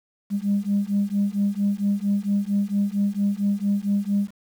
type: beating tone pair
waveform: sine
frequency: 199.5 / 203.9 Hz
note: G3 / G#3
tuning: +31 / -32 cents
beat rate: 4.4 Hz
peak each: -22 dBFS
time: 0.3-4.31 s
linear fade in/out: 50 ms
effects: tanh soft clip ceiling -14 dBFS + 8-bit